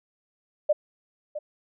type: tone with echo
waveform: sine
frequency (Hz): 599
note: D5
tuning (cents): +34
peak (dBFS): -16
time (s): 0.69-0.73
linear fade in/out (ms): 10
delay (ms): 660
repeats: 1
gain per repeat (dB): -13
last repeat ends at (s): 1.39
effects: none